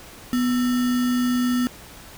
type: tone with sample-and-hold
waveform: sine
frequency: 246.9 Hz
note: B3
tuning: in tune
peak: -18 dBFS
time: 0.33-1.67 s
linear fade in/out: 0 ms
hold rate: 1575 Hz
effects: pink hiss -43 dBFS RMS until 2.17 s